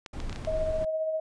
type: clicks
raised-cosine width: 0.2 ms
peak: -22 dBFS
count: 6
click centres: 0.062 / 0.202 / 0.296 / 0.328 / 0.36 / 0.449 s
type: noise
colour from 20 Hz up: brown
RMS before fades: -34 dBFS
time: 0.13-0.85 s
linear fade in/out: 5 ms
type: tone with tremolo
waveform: sine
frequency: 633 Hz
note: D#5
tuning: 30 cents sharp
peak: -25 dBFS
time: 0.47-1.2 s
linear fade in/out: 5 ms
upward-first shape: sine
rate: 15 Hz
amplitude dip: 35%
effects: resampled to 22050 Hz